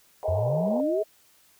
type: band-pass noise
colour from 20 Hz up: pink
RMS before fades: -35 dBFS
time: 0.23-0.81 s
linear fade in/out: 0 ms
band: 390 to 960 Hz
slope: 96 dB/octave
type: tone with vibrato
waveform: sine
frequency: 622.3 Hz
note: D#5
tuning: in tune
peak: -25 dBFS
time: 0.24-1.04 s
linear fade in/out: 20 ms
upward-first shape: sine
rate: 3 Hz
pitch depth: 44 cents each way
type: exponential sweep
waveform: sine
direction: up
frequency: 81.3 to 440 Hz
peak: -25 dBFS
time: 0.28-1.03 s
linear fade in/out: 10 ms
effects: white hiss -60 dBFS RMS until 1.59 s